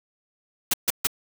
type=noise bursts; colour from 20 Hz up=white; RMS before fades=-21 dBFS; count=3; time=0.71-1.071 s; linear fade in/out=5 ms; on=27 ms; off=140 ms; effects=none